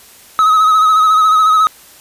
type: tone with vibrato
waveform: triangle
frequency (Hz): 1274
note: D#6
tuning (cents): +41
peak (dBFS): -5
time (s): 0.39-1.67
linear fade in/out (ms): 0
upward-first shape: triangle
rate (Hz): 14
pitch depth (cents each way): 45
effects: white hiss -41 dBFS RMS until 2 s + resampled to 32000 Hz